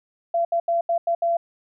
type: tone bursts at uneven times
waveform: sine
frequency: 680 Hz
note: F5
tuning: 46 cents flat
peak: -18 dBFS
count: 6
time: 0.34-0.45 / 0.52-0.6 / 0.68-0.81 / 0.89-0.98 / 1.07-1.15 / 1.22-1.37 s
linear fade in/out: 5 ms
effects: none